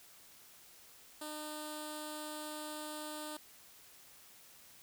5% pulse tone with notch filter, 304 Hz, D#4, 40 cents flat, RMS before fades -44 dBFS, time 1.21-3.37 s, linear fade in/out 5 ms, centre 2200 Hz, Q 0.62, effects white hiss -59 dBFS RMS until 4.82 s

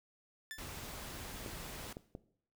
sawtooth tone with exponential decay, 1760 Hz, A6, in tune, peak -37 dBFS, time 0.51-0.7 s, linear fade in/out 0 ms, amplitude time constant 41 ms
pink noise, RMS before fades -46 dBFS, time 0.58-1.93 s, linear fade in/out 5 ms
clicks, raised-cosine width 2 ms, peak -30 dBFS, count 3, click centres 1.462 / 1.969 / 2.151 s
effects noise-tail reverb RT60 0.6 s tail -17 dB re dry

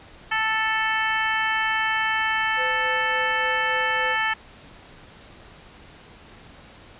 harmonic tone, 440 Hz, A4, in tune, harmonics 2 / 3 / 4 / 5 / 6 / 7, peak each -27 / -29 / -24 / -29 / -32 / -32 dBFS, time 0.31-4.34 s, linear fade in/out 10 ms
triangle tone with tremolo, 510 Hz, C5, 44 cents flat, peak -27 dBFS, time 2.56-4.17 s, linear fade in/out 50 ms, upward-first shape sine, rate 3.5 Hz, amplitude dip 40%
effects pink hiss -47 dBFS RMS until 6.99 s + resampled to 8000 Hz

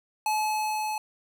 square tone with level ramp, 858 Hz, A5, 44 cents flat, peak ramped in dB -24 to -29 dBFS, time 0.26-0.98 s, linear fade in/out 2 ms, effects none

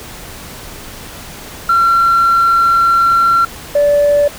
sine tone pair in turn, 1364 / 580.5 Hz, F6 / D5, -41 / -20 cents, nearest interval octave + minor third, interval 1479 cents, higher first, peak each -6 dBFS, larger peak neither, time 1.69-3.45 / 3.75-4.28 s, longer first, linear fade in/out 5 ms, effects tanh soft clip ceiling -5 dBFS + pink hiss -31 dBFS RMS until 4.38 s

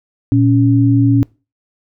sine tone pair together, 116.54 / 279.2 Hz, A#2 / C#4, 0 / +13 cents, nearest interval octave + minor third, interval 1513 cents, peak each -11 dBFS, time 0.32-1.23 s, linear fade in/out 0 ms, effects noise-tail reverb RT60 0.3 s tail -23 dB re dry

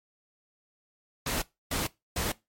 pink noise bursts, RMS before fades -30 dBFS, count 3, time 1.26-2.32 s, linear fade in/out 5 ms, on 160 ms, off 290 ms, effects noise-tail reverb RT60 0.2 s tail -20 dB re dry + MP3 64 kbps

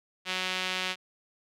sawtooth tone with band-pass filter, 185 Hz, F#3, in tune, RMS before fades -32 dBFS, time 0.25-0.96 s, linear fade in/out 50 ms, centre 3000 Hz, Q 1.6, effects none

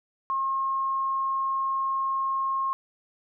sine tone, 1075 Hz, C6, 47 cents sharp, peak -24 dBFS, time 0.3-2.73 s, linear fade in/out 0 ms, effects none

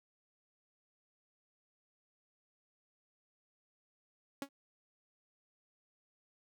sawtooth tone with exponential decay, 277.8 Hz, C#4, 4 cents sharp, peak -31 dBFS, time 4.42-4.49 s, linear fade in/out 2 ms, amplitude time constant 15 ms, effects none

